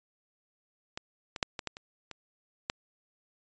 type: clicks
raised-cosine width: 0.2 ms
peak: -19 / -20 / -9 / -18 / -16 / -26 / -24 / -12 dBFS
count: 8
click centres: 0.975 / 1.362 / 1.428 / 1.592 / 1.673 / 1.769 / 2.113 / 2.699 s
effects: resampled to 16000 Hz